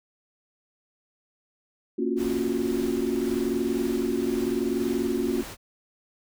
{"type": "chord", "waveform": "sine", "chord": "Gb major seventh", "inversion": "first", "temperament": "equal", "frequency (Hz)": [233.1, 277.2, 349.2, 370], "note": ["Bb3", "Db4", "F4", "Gb4"], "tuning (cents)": [0, 0, 0, 0], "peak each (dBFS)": -29, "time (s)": [1.98, 5.43], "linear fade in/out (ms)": 10}
{"type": "noise with tremolo", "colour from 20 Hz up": "pink", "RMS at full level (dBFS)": -39, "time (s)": [2.16, 5.57], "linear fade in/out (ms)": 50, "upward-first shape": "sine", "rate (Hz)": 1.9, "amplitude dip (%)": 25}
{"effects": []}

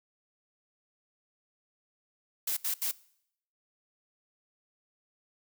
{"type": "noise bursts", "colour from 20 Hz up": "blue", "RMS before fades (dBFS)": -31, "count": 3, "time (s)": [2.47, 2.914], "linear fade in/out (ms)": 5, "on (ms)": 98, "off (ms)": 75, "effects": ["noise-tail reverb RT60 0.7 s tail -21 dB re dry"]}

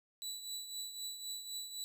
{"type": "tone with tremolo", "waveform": "25% pulse", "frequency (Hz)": 3951, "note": "B7", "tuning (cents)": 0, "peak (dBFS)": -35, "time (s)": [0.22, 1.84], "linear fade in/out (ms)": 0, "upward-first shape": "triangle", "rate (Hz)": 3.9, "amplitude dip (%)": 65, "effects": []}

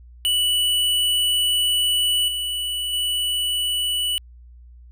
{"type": "tone with level steps", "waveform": "square", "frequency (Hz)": 2958, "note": "F#7", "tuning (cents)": -1, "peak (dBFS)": [-18, -24, -21], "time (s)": [0.25, 4.18], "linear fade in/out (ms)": 0, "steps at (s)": [2.28, 2.93], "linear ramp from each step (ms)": 2, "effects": ["added 60 Hz sine -42 dBFS peak until 4.91 s"]}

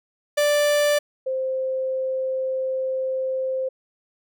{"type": "tone pair in turn", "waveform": ["45% pulse", "sine"], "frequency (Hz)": [587.3, 523.2], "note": ["D5", "C5"], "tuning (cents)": [0, 0], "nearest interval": "major second", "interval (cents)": 200, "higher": "first", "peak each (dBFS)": [-17, -22], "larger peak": "first", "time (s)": [[0.37, 0.99], [1.26, 3.69]], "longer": "second", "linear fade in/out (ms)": 10, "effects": []}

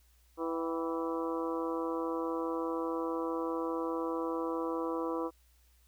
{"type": "harmonic tone with a mistuned harmonic", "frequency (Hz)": 164.81, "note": "E3", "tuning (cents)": 0, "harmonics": [2, 3, 4, 5, 6, 7, 8], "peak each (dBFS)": [-35, -36, -47, -46, -41, -42, -48], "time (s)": [0.37, 5.31], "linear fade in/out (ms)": 50, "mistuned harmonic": 5, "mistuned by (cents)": -84, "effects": ["added 60 Hz sine -63 dBFS peak until 5.87 s", "white hiss -70 dBFS RMS until 5.87 s"]}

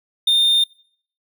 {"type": "tone", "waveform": "triangle", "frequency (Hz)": 3631, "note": "A#7", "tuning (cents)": -46, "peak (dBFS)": -11, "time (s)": [0.27, 0.64], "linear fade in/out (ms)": 5, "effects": ["noise-tail reverb RT60 0.6 s tail -24 dB re dry"]}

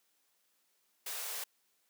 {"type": "high-pass noise", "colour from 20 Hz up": "white", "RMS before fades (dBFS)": -40, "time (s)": [1.06, 1.44], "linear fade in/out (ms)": 5, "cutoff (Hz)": 410, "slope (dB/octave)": 96, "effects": ["white hiss -75 dBFS RMS until 1.89 s", "high-pass 200 Hz 12 dB/octave"]}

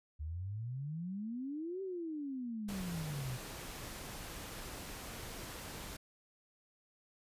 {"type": "exponential two-way sweep", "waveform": "sine", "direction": "up then down", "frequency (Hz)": [72.6, 391.4, 121], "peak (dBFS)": -38, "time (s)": [0.19, 3.38], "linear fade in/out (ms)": 20, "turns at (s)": 1.82}
{"type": "noise", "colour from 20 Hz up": "pink", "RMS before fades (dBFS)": -46, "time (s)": [2.68, 5.97], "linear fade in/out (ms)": 10}
{"effects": ["resampled to 32000 Hz"]}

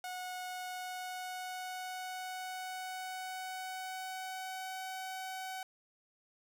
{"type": "tone with pitch glide", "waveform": "sawtooth", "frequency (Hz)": [732, 753.9], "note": ["F#5", "F#5"], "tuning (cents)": [-19, 32], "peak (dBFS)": -36, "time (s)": [0.04, 5.63], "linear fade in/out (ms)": 2, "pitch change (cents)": 51, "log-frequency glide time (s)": [0.45, 4.83], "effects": []}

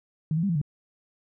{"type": "tone with pitch steps", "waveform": "sine", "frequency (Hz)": [156.2, 165.2, 200, 167.7, 146.4], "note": ["D#3", "E3", "G3", "E3", "D3"], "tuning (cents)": [7, 4, 35, 30, -5], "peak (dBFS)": -22, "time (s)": [0.31, 0.615], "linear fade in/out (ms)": 2, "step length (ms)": 61, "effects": []}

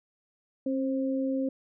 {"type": "tone pair together", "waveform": "sine", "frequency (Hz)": [268.2, 528.6], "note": ["C4", "C5"], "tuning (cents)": [43, 18], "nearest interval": "octave", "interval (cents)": 1175, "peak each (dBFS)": [-27, -32], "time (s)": [0.66, 1.49], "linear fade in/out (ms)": 5, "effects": []}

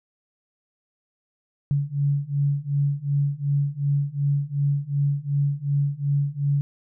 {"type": "beating tone pair", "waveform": "sine", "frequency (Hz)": [140.8, 143.5], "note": ["C#3", "D3"], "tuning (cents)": [27, -40], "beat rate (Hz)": 2.7, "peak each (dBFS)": [-24, -23], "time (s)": [1.71, 6.61], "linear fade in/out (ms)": 0, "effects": []}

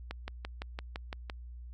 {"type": "click train", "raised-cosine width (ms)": 0.3, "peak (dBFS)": -22, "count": 8, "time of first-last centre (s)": [0.11, 1.298], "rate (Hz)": 5.89, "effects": ["added 60 Hz sine -43 dBFS peak until 1.73 s", "AAC 64 kbps"]}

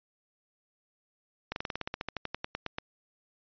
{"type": "slowing click train", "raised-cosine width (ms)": 0.3, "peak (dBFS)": -17, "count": 18, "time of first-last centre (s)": [1.52, 2.784], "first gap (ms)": 41, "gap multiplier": 1.07, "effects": ["resampled to 11025 Hz"]}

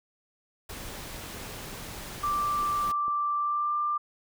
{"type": "noise", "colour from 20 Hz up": "pink", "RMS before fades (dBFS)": -40, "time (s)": [0.69, 2.92], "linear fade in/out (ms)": 5}
{"type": "click train", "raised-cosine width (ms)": 2, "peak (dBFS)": -33, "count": 4, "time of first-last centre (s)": [1.73, 3.081], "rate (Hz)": 2.22}
{"type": "tone with pitch glide", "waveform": "sine", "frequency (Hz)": [1174.7, 1189], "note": ["D6", "D6"], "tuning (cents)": [0, 21], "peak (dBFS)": -25, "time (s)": [2.23, 3.98], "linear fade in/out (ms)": 10, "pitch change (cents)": 21, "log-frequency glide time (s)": [3.39, 3.75]}
{"effects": []}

